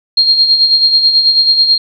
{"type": "tone with tremolo", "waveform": "sine", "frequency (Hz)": 4225, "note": "C8", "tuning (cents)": 16, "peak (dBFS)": -4, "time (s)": [0.17, 1.78], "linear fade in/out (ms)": 5, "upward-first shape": "sine", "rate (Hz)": 9.2, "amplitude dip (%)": 55, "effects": []}